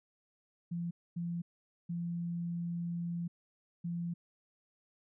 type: tone bursts at uneven times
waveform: sine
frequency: 171.4 Hz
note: F3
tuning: 32 cents flat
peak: -34 dBFS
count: 4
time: 0.71-0.91 / 1.16-1.42 / 1.89-3.28 / 3.84-4.14 s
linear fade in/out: 10 ms
effects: none